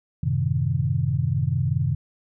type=chord; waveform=sine; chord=F# diminished seventh; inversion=none; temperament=equal; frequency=92.5 / 110 / 130.81 / 155.56 Hz; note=F#2 / A2 / C3 / Eb3; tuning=0 / 0 / 0 / 0 cents; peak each=-27 / -28 / -23 / -26 dBFS; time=0.23-1.95 s; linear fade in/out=5 ms; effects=none